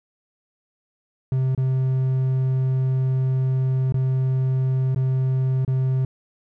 triangle tone with dropouts, 130.81 Hz, C3, in tune, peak -16 dBFS, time 1.32-6.05 s, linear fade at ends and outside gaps 2 ms, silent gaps 1.549-1.577 / 3.923-3.942 / 4.947-4.96 / 5.649-5.678 s, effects none

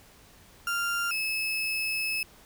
35% pulse tone pair in turn, 1393 / 2596 Hz, F6 / E7, -5 / -27 cents, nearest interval major seventh, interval 1078 cents, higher second, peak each -25 / -26 dBFS, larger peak first, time 0.67-1.11 / 1.11-2.23 s, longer second, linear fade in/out 2 ms, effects pink hiss -55 dBFS RMS until 2.45 s

